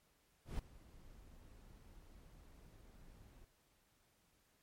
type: noise with ADSR envelope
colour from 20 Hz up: brown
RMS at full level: -40 dBFS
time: 0.45-3.45 s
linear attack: 140 ms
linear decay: 4 ms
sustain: -20 dB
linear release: 5 ms
effects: pink hiss -75 dBFS RMS until 4.62 s + MP3 64 kbps